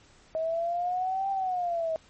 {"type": "exponential two-way sweep", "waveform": "sine", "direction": "up then down", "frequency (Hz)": [635, 788, 635], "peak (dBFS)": -26, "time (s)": [0.35, 1.96], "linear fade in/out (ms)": 0, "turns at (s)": 1.3, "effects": ["pink hiss -58 dBFS RMS until 2.09 s", "MP3 32 kbps"]}